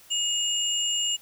sine tone pair together, 2869 / 7229 Hz, F7 / A8, +46 / +46 cents, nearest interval octave + major third, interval 1600 cents, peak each -25 / -28 dBFS, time 0.1-1.17 s, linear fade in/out 20 ms, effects white hiss -53 dBFS RMS until 1.21 s

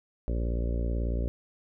harmonic tone, 58.27 Hz, A#1, in tune, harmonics 1 / 2 / 3 / 4 / 5 / 6 / 7 / 8 / 9 / 10, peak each -27 / -37 / -41 / -40 / -42 / -44 / -43 / -47 / -44 / -45 dBFS, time 0.28-1.28 s, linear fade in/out 0 ms, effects none

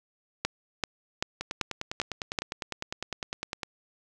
two click trains, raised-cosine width 0.2 ms, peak -15 / -9 dBFS, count 23 / 6, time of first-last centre 1.41-3.632 / 0.45-2.388 s, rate 9.9 / 2.58 Hz, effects none

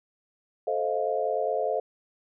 sine chord, F dominant seventh, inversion first, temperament just, 436.5 / 523.8 / 628.6 / 698.5 Hz, A4 / C5 / Eb5 / F5, -14 / +2 / +18 / 0 cents, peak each -30 dBFS, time 0.67-1.8 s, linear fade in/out 5 ms, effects none

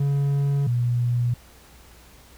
triangle / sine tone pair in turn, 140.8 / 121.03 Hz, C#3 / B2, +27 / -35 cents, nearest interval minor third, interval 262 cents, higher first, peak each -17 / -19 dBFS, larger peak first, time 0-0.67 / 0.67-1.34 s, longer neither, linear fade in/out 5 ms, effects added 60 Hz sine -51 dBFS peak until 2.37 s + pink hiss -51 dBFS RMS until 2.37 s

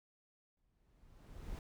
brown noise with exponential growth, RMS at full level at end -42 dBFS, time 0.57-1.59 s, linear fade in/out 2 ms, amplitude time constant 220 ms, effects none

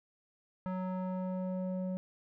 square tone with low-pass filter sweep, 185.3 Hz, F#3, 3 cents sharp, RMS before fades -36 dBFS, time 0.66-1.97 s, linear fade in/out 0 ms, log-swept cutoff 1200 to 470 Hz, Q 1.7, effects none

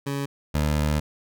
20% pulse tone pair in turn, 140 / 75.11 Hz, C#3 / D2, +18 / +39 cents, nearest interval major seventh, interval 1079 cents, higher first, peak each -21 / -16 dBFS, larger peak second, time 0.06-0.26 / 0.54-1 s, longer second, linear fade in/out 10 ms, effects none

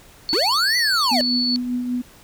sine tone, 4441 Hz, C#8, 2 cents sharp, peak -19 dBFS, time 0.29-1.56 s, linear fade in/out 0 ms
square linear two-way sweep, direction up then down, 279.9 to 2017 to 566 Hz, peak -20 dBFS, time 0.33-1.21 s, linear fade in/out 0 ms, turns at 0.77 s
sine tone with tremolo, 246.9 Hz, B3, in tune, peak -19 dBFS, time 1.11-2.02 s, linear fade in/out 10 ms, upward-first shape triangle, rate 5.1 Hz, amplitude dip 45%
effects pink hiss -48 dBFS RMS until 2.23 s

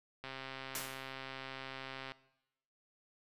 click train, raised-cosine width 0.3 ms, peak -28 dBFS, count 251, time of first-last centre 0.24-2.12 s, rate 133 Hz
white noise with exponential decay, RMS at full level -36 dBFS, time 0.75-1.13 s, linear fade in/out 1 ms, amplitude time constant 82 ms
effects noise-tail reverb RT60 0.9 s tail -19 dB re dry + resampled to 32000 Hz

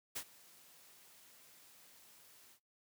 white noise with ADSR envelope, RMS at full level -40 dBFS, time 0.15-2.6 s, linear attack 15 ms, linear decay 72 ms, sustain -22 dB, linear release 83 ms, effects noise-tail reverb RT60 0.2 s tail -24 dB re dry + high-pass 100 Hz 12 dB/octave

